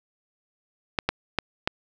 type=clicks; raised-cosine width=0.3 ms; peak=-6 dBFS; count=4; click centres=0.988 / 1.09 / 1.387 / 1.675 s; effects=none